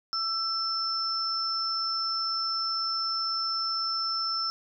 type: tone pair together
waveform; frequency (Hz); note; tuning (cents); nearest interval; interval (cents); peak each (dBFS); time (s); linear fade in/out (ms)
sine; 1334 / 5318; E6 / E8; +20 / +14; 2 octaves; 2394; -32 / -28; 0.13-4.5; 0
effects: none